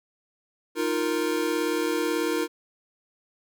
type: chord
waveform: square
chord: Eb suspended second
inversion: none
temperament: equal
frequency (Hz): 311.1 / 349.2 / 466.2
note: Eb4 / F4 / Bb4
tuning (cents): 0 / 0 / 0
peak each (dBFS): -29 / -29 / -29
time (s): 0.75-2.48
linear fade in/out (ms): 50
effects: none